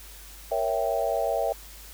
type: chord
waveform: sine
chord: A# diminished seventh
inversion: none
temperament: equal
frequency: 466.2 / 554.4 / 659.3 / 784 Hz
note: A#4 / C#5 / E5 / G5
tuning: 0 / 0 / 0 / 0 cents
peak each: -31 / -29 / -27 / -30 dBFS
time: 0.51-1.53 s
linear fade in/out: 10 ms
effects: added 50 Hz sine -46 dBFS peak until 1.93 s + white hiss -47 dBFS RMS until 1.93 s